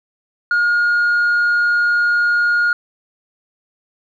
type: tone with tanh clipping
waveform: sine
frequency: 1428 Hz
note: F6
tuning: 38 cents sharp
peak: -13 dBFS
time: 0.51-2.73 s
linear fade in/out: 2 ms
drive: 1 dB
effects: none